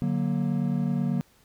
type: chord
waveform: triangle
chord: D augmented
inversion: none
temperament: equal with one note detuned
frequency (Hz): 146.83 / 185 / 235.1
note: D3 / F#3 / A#3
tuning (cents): 0 / 0 / +15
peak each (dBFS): -26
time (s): 0.02-1.21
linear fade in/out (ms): 0
effects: pink hiss -61 dBFS RMS until 1.44 s